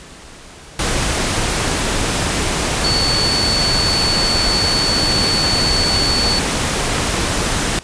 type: tone in noise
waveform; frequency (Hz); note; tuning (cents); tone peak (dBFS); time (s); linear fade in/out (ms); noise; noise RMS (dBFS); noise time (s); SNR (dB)
sine; 4457; C#8; +9; -16; 2.84-6.39; 2; pink; -18; 0.79-7.79; -1
effects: pink hiss -38 dBFS RMS until 7.83 s + resampled to 22050 Hz